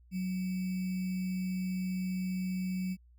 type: tone with sample-and-hold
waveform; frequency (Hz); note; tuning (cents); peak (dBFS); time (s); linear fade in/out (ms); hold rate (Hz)
sine; 185; F#3; 0; -31; 0.11-2.97; 50; 2450
effects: added 60 Hz sine -57 dBFS peak until 3.18 s